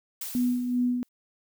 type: noise with exponential decay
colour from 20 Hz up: blue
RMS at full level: -33 dBFS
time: 0.21-1.09 s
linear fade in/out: 5 ms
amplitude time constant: 190 ms
type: tone with tremolo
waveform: sine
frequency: 246.6 Hz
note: B3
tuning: 2 cents flat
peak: -21 dBFS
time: 0.35-1.03 s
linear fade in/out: 0 ms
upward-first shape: sine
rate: 2.6 Hz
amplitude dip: 50%
effects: none